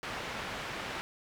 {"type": "low-pass noise", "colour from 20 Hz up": "white", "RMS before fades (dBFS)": -39, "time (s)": [0.03, 1.01], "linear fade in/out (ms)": 0, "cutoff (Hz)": 2300, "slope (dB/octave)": 12, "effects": []}